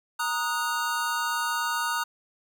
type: chord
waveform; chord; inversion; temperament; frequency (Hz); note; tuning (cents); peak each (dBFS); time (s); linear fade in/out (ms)
square; D# minor; second; equal with one note detuned; 932.3 / 1244.5 / 1464.7; A#5 / D#6 / F#6; 0 / 0 / -18; -31; 0.19-2.04; 10
effects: none